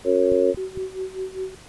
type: harmonic tone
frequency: 91.5 Hz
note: F#2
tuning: 19 cents flat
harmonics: 3 / 4 / 5 / 6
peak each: -26 / -21 / -20 / -20 dBFS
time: 0.04-0.55 s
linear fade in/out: 50 ms
type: click train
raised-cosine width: 5 ms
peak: -22 dBFS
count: 3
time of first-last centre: 0.32-0.775 s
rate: 4.4 Hz
type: tone with tremolo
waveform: sine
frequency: 377.2 Hz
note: F#4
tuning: 33 cents sharp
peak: -24 dBFS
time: 0.57-1.55 s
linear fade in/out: 5 ms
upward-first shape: sine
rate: 5 Hz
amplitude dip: 85%
effects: pink hiss -46 dBFS RMS until 1.68 s + resampled to 24000 Hz